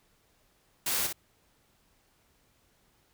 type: noise with echo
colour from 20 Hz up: white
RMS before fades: -30 dBFS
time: 0.86-1.07 s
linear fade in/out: 5 ms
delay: 58 ms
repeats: 1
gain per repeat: -6 dB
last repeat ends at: 1.128 s
effects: pink hiss -68 dBFS RMS until 3.13 s